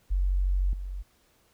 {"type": "tone with level steps", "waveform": "sine", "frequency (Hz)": 46.52, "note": "F#1", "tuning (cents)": 10, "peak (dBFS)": [-22, -32], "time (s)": [0.1, 1.03], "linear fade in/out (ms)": 20, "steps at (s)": 0.73, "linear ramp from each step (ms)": 2, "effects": ["pink hiss -65 dBFS RMS until 1.53 s"]}